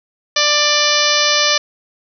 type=harmonic tone; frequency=591 Hz; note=D5; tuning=11 cents sharp; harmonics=1 / 2 / 3 / 4 / 5 / 6 / 7 / 8 / 9 / 10; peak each=-21 / -21 / -21 / -21 / -21 / -21 / -21 / -21 / -21 / -21 dBFS; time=0.36-1.58 s; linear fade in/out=5 ms; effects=none